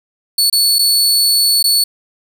sawtooth tone with dropouts, 4435 Hz, C#8, in tune, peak -7 dBFS, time 0.38-1.84 s, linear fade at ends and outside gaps 5 ms, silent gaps 0.5-0.526 / 0.786-0.79 / 1.628-1.64 s, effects none

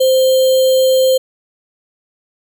sine tone with sample-and-hold, 521 Hz, C5, 7 cents flat, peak -8 dBFS, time 0-1.18 s, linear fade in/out 10 ms, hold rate 3675 Hz, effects none

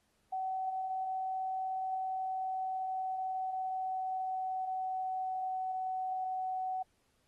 sine tone with pitch glide, 756 to 749 Hz, F#5 to F#5, +37 to +21 cents, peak -33 dBFS, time 0.32-6.83 s, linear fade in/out 10 ms, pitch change -16 cents, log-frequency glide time 1.83-6.44 s, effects pink hiss -75 dBFS RMS until 7.27 s + AAC 32 kbps

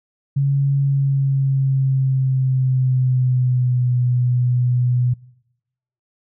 sine tone with pitch glide, 139 to 123.83 Hz, C#3 to B2, +5 to +5 cents, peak -14 dBFS, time 0.36-5.14 s, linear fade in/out 10 ms, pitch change -200 cents, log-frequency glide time 0.81-3.96 s, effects noise-tail reverb RT60 0.9 s tail -24 dB re dry

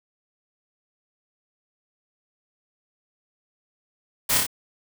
white noise with echo, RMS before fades -22 dBFS, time 4.29-4.38 s, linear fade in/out 10 ms, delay 29 ms, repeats 3, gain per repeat -2 dB, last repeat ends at 4.467 s, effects none

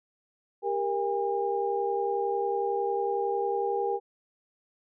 sine tone cluster, 397.5 / 468.5 / 808 Hz, G4 / A#4 / G#5, +24 / +9 / -48 cents, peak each -30 dBFS, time 0.62-4 s, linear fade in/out 50 ms, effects none

